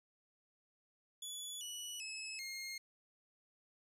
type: tone with pitch steps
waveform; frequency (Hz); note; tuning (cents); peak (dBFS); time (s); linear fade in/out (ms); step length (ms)
20% pulse; 3422 / 2945 / 2589 / 2136; A7 / F#7 / E7 / C7; -49 / -9 / -32 / +35; -38; 1.22-2.78; 5; 390
effects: resampled to 32000 Hz